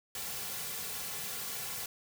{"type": "noise with comb filter", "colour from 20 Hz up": "white", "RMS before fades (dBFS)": -39, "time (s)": [0.15, 1.86], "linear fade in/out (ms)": 2, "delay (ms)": 3.2, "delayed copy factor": -0.9, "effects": []}